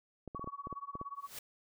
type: clicks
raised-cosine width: 2 ms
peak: -30 dBFS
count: 9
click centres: 0.277 / 0.348 / 0.395 / 0.443 / 0.475 / 0.671 / 0.727 / 0.954 / 1.014 s
type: tone with tremolo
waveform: sine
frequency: 1125 Hz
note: C#6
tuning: 25 cents sharp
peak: -38 dBFS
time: 0.35-1.28 s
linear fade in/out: 5 ms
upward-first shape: sine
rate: 17 Hz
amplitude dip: 95%
type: noise with exponential growth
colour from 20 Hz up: white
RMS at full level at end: -41 dBFS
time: 1.15-1.39 s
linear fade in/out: 5 ms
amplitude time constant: 52 ms
effects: none